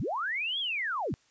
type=linear two-way sweep; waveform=sine; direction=up then down; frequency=79.2 to 3410 to 79.2 Hz; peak=-29 dBFS; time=0-1.14 s; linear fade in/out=0 ms; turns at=0.59 s; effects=white hiss -66 dBFS RMS until 1.3 s + resampled to 16000 Hz